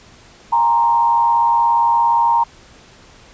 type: tone with frequency modulation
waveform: sine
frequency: 932.3 Hz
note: A#5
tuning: in tune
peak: -11 dBFS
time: 0.52-2.44 s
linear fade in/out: 10 ms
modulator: 112 Hz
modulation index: 0.58
effects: pink hiss -45 dBFS RMS until 3.33 s + resampled to 16000 Hz